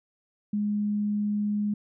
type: tone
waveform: sine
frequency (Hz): 207.7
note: G#3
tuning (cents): 0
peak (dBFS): -24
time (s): 0.53-1.74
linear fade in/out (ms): 5
effects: none